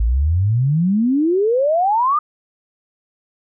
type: exponential sweep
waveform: sine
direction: up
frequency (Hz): 52.3 to 1244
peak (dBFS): -13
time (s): 0-2.19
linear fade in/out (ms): 5
effects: none